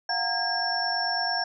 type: tone cluster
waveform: sine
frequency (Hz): 702 / 751 / 926 / 1627 / 5420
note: F5 / F#5 / A#5 / G#6 / E8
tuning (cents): +9 / +26 / -12 / -36 / +47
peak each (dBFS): -32 / -32 / -36 / -30 / -28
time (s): 0.09-1.44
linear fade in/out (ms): 5
effects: none